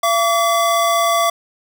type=tone pair together; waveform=square; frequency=679.7 / 1145 Hz; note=F5 / D6; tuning=-47 / -44 cents; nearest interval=major sixth; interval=903 cents; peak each=-17 dBFS; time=0.03-1.3 s; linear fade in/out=5 ms; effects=none